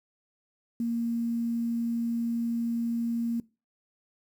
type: tone with quantisation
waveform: sine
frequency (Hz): 233.1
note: A#3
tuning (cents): 0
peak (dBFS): -26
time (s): 0.8-3.4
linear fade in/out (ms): 2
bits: 9
effects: noise-tail reverb RT60 0.3 s tail -22 dB re dry